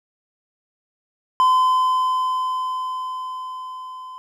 triangle tone with level ramp, 1023 Hz, C6, 39 cents flat, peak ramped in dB -10 to -32 dBFS, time 1.4-4.18 s, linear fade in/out 0 ms, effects none

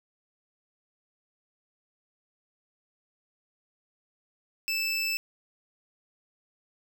25% pulse tone, 2637 Hz, E7, in tune, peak -23 dBFS, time 4.68-5.17 s, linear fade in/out 0 ms, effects 10-bit

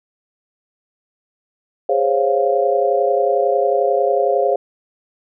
sine chord, Db major seventh, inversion second, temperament equal with one note detuned, 410.8 / 523.3 / 554.4 / 698.5 Hz, Ab4 / C5 / Db5 / F5, -19 / 0 / 0 / 0 cents, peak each -19 dBFS, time 1.89-4.56 s, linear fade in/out 5 ms, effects none

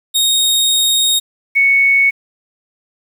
sawtooth / sine tone pair in turn, 3729 / 2217 Hz, A#7 / C#7, 0 / 0 cents, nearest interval major sixth, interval 900 cents, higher first, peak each -8 dBFS, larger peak neither, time 0.14-1.2 / 1.55-2.11 s, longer first, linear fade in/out 20 ms, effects 7-bit

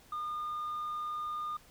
sine tone, 1216 Hz, D#6, 40 cents flat, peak -32 dBFS, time 0.12-1.57 s, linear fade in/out 5 ms, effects tanh soft clip ceiling -33 dBFS + pink hiss -60 dBFS RMS until 1.7 s

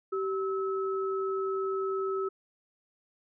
sine tone pair together, 385.6 / 1297 Hz, G4 / E6, -28 / -28 cents, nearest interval octave + major sixth, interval 2100 cents, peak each -29 / -35 dBFS, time 0.12-2.29 s, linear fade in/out 10 ms, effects none

